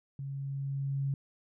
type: tone with level ramp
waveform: sine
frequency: 137.9 Hz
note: C#3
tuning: 9 cents flat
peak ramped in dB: -36 to -28 dBFS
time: 0.19-1.14 s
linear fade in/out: 2 ms
effects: none